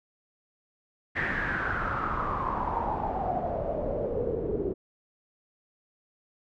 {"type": "noise with low-pass filter sweep", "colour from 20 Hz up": "pink", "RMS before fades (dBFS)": -30, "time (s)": [1.15, 4.74], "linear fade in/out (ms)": 20, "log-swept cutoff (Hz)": [1900, 390], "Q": 7.3, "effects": []}